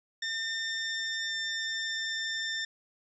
20% pulse tone with pitch glide, 1806 to 1794.6 Hz, A6 to A6, +45 to +34 cents, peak -26 dBFS, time 0.22-2.65 s, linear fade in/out 5 ms, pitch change -11 cents, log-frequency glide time 0.6-2.1 s, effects resampled to 22050 Hz + 11-bit

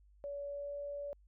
sine tone with pitch glide, 569 to 573 Hz, C#5 to D5, +45 to -43 cents, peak -39 dBFS, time 0.24-1.13 s, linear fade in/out 0 ms, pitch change +12 cents, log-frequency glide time 0.45-0.74 s, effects added 50 Hz sine -61 dBFS peak until 1.27 s

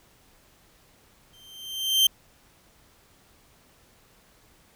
40% pulse tone with exponential growth, 3136 Hz, G7, in tune, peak -14 dBFS, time 1.33-2.07 s, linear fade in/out 5 ms, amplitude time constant 160 ms, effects pink hiss -59 dBFS RMS until 4.75 s

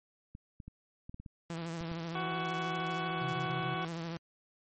clicks, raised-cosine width 5 ms, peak -33 dBFS, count 9, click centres 0.351 / 0.602 / 0.68 / 1.095 / 1.144 / 1.2 / 1.262 / 1.81 / 1.916 s
sawtooth tone with vibrato, 166.4 Hz, E3, 17 cents sharp, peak -33 dBFS, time 1.5-4.17 s, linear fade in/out 0 ms, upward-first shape sine, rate 13 Hz, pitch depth 45 cents each way
harmonic tone, 373.2 Hz, F#4, 15 cents sharp, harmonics 1 / 2 / 3 / 4 / 6 / 7 / 8 / 9, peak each -43 / -39 / -39 / -42 / -46 / -50 / -51 / -47 dBFS, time 2.15-3.85 s, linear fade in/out 2 ms
sine tone bursts, 134.4 Hz, C3, 47 cents sharp, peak -37 dBFS, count 4, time 3.21-3.753 s, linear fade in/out 10 ms, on 120 ms, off 21 ms
effects MP3 32 kbps

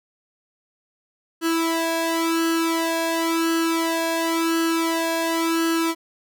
sawtooth tone with flanger, 329.6 Hz, E4, in tune, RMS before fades -22 dBFS, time 1.41-5.95 s, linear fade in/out 50 ms, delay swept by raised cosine 0.67 to 1.2 ms, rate 0.94 Hz, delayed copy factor +0.9, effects none

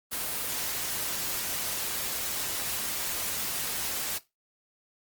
white noise, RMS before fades -32 dBFS, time 0.11-4.19 s, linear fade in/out 20 ms, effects noise-tail reverb RT60 0.2 s tail -17 dB re dry + Opus 24 kbps

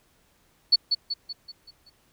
sine tone with echo, 4435 Hz, C#8, in tune, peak -13 dBFS, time 0.72-0.76 s, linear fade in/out 10 ms, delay 190 ms, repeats 6, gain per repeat -6 dB, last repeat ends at 1.9 s, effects pink hiss -64 dBFS RMS until 2.12 s

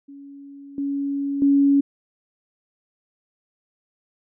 sine tone with level steps, 280.1 Hz, C#4, 18 cents sharp, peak -38 / -22 / -13 dBFS, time 0.08-1.81 s, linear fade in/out 10 ms, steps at 0.78 / 1.42 s, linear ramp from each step 2 ms, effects none

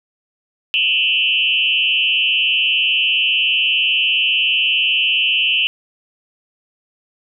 sine tone with frequency modulation, 2829 Hz, F7, 22 cents sharp, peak -13 dBFS, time 0.74-5.67 s, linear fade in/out 0 ms, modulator 137 Hz, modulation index 1.9, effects none

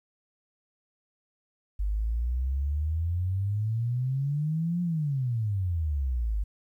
sine exponential two-way sweep, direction up then down, 49 to 178 to 49 Hz, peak -25 dBFS, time 1.79-6.44 s, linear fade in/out 10 ms, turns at 4.82 s, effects 11-bit

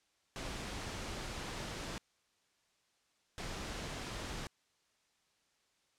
pink noise bursts at uneven times, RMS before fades -42 dBFS, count 2, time 0.36-1.98 / 3.38-4.47 s, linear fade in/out 0 ms, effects white hiss -75 dBFS RMS until 5.98 s + low-pass 7000 Hz 12 dB/octave

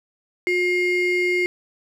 triangle ring-modulated tone, 1244.5 Hz, D#6, in tune, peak -13 dBFS, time 0.47-1.46 s, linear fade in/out 0 ms, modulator 885 Hz, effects none

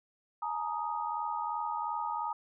sine chord, Ab suspended second, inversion none, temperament equal with one note detuned, 849.5 / 932.3 / 1244.5 Hz, Ab5 / Bb5 / Eb6, +39 / 0 / 0 cents, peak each -37 / -35 / -37 dBFS, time 0.42-2.33 s, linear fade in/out 5 ms, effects none

